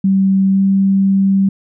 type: tone with pitch glide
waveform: sine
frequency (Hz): 193 to 194.57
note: G3 to G3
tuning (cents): -27 to -13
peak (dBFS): -9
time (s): 0.04-1.49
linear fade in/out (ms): 5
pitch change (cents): +14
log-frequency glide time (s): 0.53-0.59
effects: none